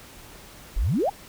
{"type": "exponential sweep", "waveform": "sine", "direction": "up", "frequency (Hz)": [32.7, 880], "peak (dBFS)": -20, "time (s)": [0.76, 1.1], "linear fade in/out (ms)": 10, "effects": ["pink hiss -46 dBFS RMS until 1.28 s"]}